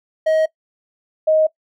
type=tone pair in turn; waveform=triangle / sine; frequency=632 / 626.5 Hz; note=D#5 / D#5; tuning=+27 / +12 cents; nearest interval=unison; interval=15 cents; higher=first; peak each=-11 dBFS; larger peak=neither; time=0.26-0.46 / 1.27-1.47 s; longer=neither; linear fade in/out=10 ms; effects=noise-tail reverb RT60 0.1 s tail -20 dB re dry